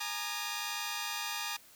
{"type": "chord", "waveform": "10% pulse", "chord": "Ab suspended second", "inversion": "none", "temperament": "equal with one note detuned", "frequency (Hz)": [830.6, 932.3, 1216.1], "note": ["Ab5", "Bb5", "Eb6"], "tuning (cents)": [0, 0, -40], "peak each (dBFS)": [-32, -31, -31], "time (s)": [0, 1.57], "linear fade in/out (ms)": 10, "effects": ["white hiss -58 dBFS RMS until 1.75 s"]}